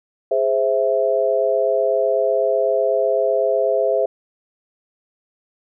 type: chord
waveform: sine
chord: Ab augmented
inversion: none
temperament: equal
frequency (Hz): 415.3 / 523.3 / 659.3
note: Ab4 / C5 / E5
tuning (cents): 0 / 0 / 0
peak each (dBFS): -21 / -19 / -19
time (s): 0.31-4.06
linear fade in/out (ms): 5
effects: none

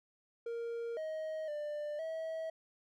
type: tone with pitch steps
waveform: triangle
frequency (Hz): 466.2 / 629 / 594 / 645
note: A#4 / D#5 / D5 / E5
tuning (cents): 0 / +19 / +20 / -38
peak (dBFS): -35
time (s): 0.46-2.5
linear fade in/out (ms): 5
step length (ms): 510
effects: none

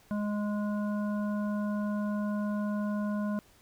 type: harmonic tone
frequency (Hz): 207.7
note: G#3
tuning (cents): 0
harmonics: 1 / 3 / 5 / 7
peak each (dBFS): -29 / -39 / -43 / -46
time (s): 0.11-3.39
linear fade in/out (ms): 0
effects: pink hiss -61 dBFS RMS until 3.61 s

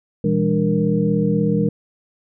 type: tone cluster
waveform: sine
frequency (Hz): 120.2 / 164.6 / 201.2 / 296 / 466.8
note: B2 / E3 / G3 / D4 / A#4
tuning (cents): -46 / -2 / +45 / +14 / +2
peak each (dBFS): -26 / -20 / -19 / -25 / -22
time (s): 0.24-1.69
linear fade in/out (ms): 5
effects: none

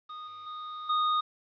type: tone with level steps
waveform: square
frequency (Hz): 1236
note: D#6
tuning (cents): -12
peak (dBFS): -40 / -43 / -38 / -25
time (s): 0.09-1.21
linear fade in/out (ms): 10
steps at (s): 0.27 / 0.46 / 0.89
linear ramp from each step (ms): 10
effects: resampled to 11025 Hz + 10-bit

